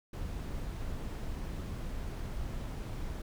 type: noise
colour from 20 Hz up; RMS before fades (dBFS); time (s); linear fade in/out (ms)
brown; -38; 0.13-3.22; 5
effects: none